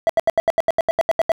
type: tone bursts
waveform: triangle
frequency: 659.3 Hz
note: E5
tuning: in tune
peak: -10 dBFS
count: 13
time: 0.07-1.318 s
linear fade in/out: 0 ms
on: 24 ms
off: 78 ms
effects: none